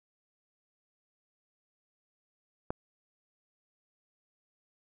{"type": "click", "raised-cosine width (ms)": 1, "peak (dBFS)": -18, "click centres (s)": 2.705, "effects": []}